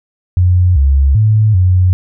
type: tone with pitch steps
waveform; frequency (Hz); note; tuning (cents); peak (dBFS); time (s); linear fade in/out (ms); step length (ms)
sine; 90 / 68.8 / 108 / 91.5; F#2 / C#2 / A2 / F#2; -47 / -12 / -32 / -19; -6; 0.37-1.93; 0; 390
effects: none